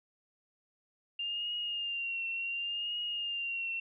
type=tone with vibrato; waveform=sine; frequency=2794 Hz; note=F7; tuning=in tune; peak=-33 dBFS; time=1.19-3.8 s; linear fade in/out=5 ms; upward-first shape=triangle; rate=0.69 Hz; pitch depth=56 cents each way; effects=none